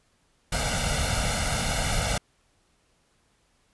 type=noise with comb filter; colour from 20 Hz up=pink; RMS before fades=-26 dBFS; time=0.52-2.18 s; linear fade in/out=5 ms; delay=1.4 ms; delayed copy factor=+0.85; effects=pink hiss -67 dBFS RMS until 3.73 s + resampled to 24000 Hz